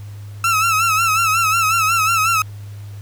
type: tone with vibrato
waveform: 30% pulse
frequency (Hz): 1318.5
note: E6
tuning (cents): 0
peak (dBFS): -11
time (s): 0.44-2.42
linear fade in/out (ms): 2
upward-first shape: sine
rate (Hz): 5.5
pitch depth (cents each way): 76
effects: added 102 Hz sine -30 dBFS peak until 3.01 s + pink hiss -48 dBFS RMS until 3.01 s